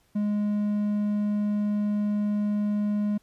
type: tone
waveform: triangle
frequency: 207.7 Hz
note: G#3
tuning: in tune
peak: -21 dBFS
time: 0.15-3.18 s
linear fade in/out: 10 ms
effects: pink hiss -66 dBFS RMS until 3.22 s + resampled to 32000 Hz